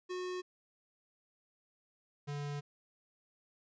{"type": "tone pair in turn", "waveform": "square", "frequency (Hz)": [364.4, 144.61], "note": ["F#4", "D3"], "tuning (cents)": [-26, -26], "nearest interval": "octave + major third", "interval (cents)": 1600, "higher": "first", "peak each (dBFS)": [-38, -38], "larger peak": "neither", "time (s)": [[0.09, 0.42], [2.27, 2.61]], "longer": "second", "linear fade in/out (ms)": 20, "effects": ["resampled to 16000 Hz"]}